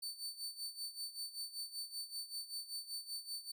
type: tone with tremolo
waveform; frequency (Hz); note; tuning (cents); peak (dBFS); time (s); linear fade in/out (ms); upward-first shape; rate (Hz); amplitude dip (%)
sawtooth; 4532; C#8; +37; -37; 0.02-3.52; 10; sine; 5.2; 80
effects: none